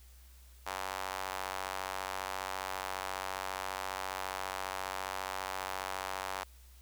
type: tone with high-pass filter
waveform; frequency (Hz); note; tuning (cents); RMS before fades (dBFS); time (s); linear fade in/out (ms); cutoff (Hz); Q
sawtooth; 94.7; F#2; +41; -39; 0.66-6.44; 10; 870; 1.7
effects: added 62 Hz sine -54 dBFS peak until 6.81 s + white hiss -63 dBFS RMS until 6.81 s